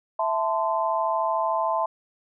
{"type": "chord", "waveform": "sine", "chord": "A minor", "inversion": "second", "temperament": "equal with one note detuned", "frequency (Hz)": [659.3, 880, 1033.3], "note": ["E5", "A5", "C6"], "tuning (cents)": [0, 0, -22], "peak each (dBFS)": -26, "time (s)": [0.19, 1.86], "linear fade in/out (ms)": 5, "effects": []}